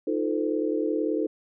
sine chord, F dominant seventh, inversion third, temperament equal with one note detuned, 311.1 / 349.2 / 440 / 510.7 Hz, Eb4 / F4 / A4 / C5, 0 / 0 / 0 / -42 cents, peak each -27 / -31 / -28 / -32 dBFS, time 0.07-1.27 s, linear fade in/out 5 ms, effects none

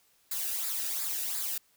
blue noise with flanger, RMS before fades -33 dBFS, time 0.31-1.58 s, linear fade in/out 5 ms, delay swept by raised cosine 0.33 to 0.95 ms, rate 2.8 Hz, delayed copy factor -0.6, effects white hiss -67 dBFS RMS until 1.76 s

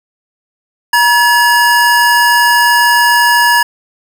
square tone pair together, 954 / 1706.7 Hz, A#5 / G#6, +40 / +47 cents, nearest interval minor seventh, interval 1007 cents, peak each -10 dBFS, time 0.93-3.63 s, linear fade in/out 5 ms, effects none

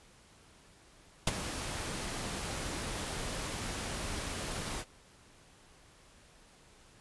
pink noise with ADSR envelope, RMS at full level -25 dBFS, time 1.27-4.85 s, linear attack 4 ms, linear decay 26 ms, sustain -13 dB, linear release 57 ms, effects pink hiss -60 dBFS RMS until 7 s + resampled to 24000 Hz

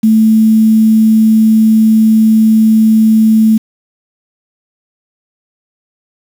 sine tone with quantisation, 220 Hz, A3, in tune, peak -4 dBFS, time 0.03-3.58 s, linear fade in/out 10 ms, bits 5, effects none

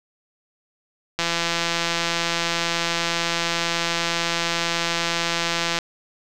click train, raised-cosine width 0.2 ms, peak -5 dBFS, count 778, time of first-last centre 1.19-5.788 s, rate 169 Hz, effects none

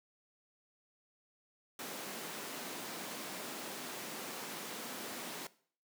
pink high-pass noise, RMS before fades -44 dBFS, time 1.79-5.47 s, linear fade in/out 2 ms, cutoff 200 Hz, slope 24 dB/octave, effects noise-tail reverb RT60 0.5 s tail -19 dB re dry

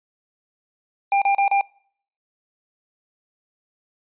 square tone bursts, 796 Hz, G5, 26 cents sharp, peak -16 dBFS, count 4, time 1.12-1.611 s, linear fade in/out 2 ms, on 98 ms, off 33 ms, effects noise-tail reverb RT60 0.6 s tail -25 dB re dry + resampled to 8000 Hz

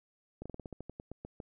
slowing click train, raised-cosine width 2 ms, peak -29 dBFS, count 13, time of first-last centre 0.42-1.402 s, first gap 36 ms, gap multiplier 1.14, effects none

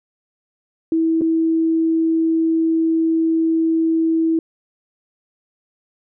sine tone with dropouts, 325.2 Hz, E4, 23 cents flat, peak -14 dBFS, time 0.92-4.39 s, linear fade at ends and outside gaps 2 ms, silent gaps 1.211-1.217 s, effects none

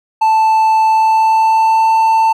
triangle tone with pitch glide, 880 to 891.3 Hz, A5 to A5, 0 to +22 cents, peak -6 dBFS, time 0.21-2.33 s, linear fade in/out 10 ms, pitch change +22 cents, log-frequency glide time 0.86-1.94 s, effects none

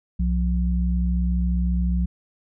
sine tone pair together, 63.08 / 177.4 Hz, B1 / F3, +37 / +27 cents, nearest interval octave + tritone, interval 1790 cents, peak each -20 / -24 dBFS, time 0.19-2.06 s, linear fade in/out 10 ms, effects none

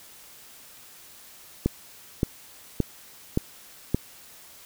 click train, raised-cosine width 3 ms, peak -8 dBFS, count 5, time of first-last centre 1.66-3.946 s, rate 1.75 Hz, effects white hiss -49 dBFS RMS until 4.65 s

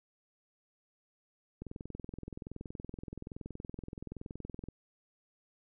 click train, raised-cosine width 3 ms, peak -29 dBFS, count 66, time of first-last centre 1.62-4.686 s, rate 21.2 Hz, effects none

